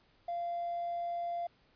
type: tone with hard clipping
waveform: sine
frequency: 691 Hz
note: F5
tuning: 19 cents flat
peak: -34 dBFS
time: 0.28-1.47 s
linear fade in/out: 5 ms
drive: 1 dB
effects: pink hiss -68 dBFS RMS until 1.75 s + resampled to 11025 Hz